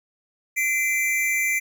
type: tone pair together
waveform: square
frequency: 2050 / 2349 Hz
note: C7 / D7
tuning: -36 / 0 cents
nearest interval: major second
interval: 236 cents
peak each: -24 dBFS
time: 0.56-1.6 s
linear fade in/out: 20 ms
effects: none